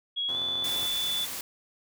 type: tone with pitch glide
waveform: sine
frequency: 3322 to 3475 Hz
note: G#7 to A7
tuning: 0 to -22 cents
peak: -27 dBFS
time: 0.16-1.26 s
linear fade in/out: 20 ms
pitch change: +78 cents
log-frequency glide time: 0.28-0.37 s
type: chord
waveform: 5% pulse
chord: F suspended fourth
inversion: none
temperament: just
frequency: 87.31 / 116.41 / 130.96 Hz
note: F2 / Bb2 / C3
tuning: 0 / -2 / +2 cents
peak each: -37 / -37 / -36 dBFS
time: 0.28-0.87 s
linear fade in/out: 10 ms
type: noise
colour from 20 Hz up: white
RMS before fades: -36 dBFS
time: 0.64-1.41 s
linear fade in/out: 2 ms
effects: none